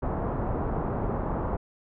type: low-pass noise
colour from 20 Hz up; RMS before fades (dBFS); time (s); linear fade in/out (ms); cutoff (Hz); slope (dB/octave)
pink; -29; 0.02-1.57; 10; 1100; 24
effects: none